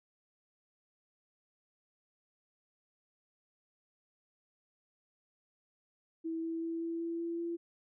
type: tone with pitch steps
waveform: sine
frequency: 326.5 / 328.6 / 330.7 / 332.8 / 334.9 / 337 / 339.2 Hz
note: E4 / E4 / E4 / E4 / E4 / E4 / E4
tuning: -17 / -5 / +6 / +17 / +27 / +38 / +50 cents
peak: -34 dBFS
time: 6.24-7.57 s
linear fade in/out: 20 ms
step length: 190 ms
effects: none